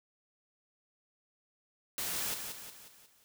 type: noise with echo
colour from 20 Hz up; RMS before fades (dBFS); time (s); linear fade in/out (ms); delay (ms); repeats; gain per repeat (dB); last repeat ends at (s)
white; -36; 1.98-2.34; 0; 180; 5; -6; 3.24
effects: none